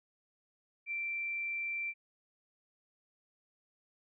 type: tone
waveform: sine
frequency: 2349 Hz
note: D7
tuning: in tune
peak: -34 dBFS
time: 0.86-1.94 s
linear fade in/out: 50 ms
effects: none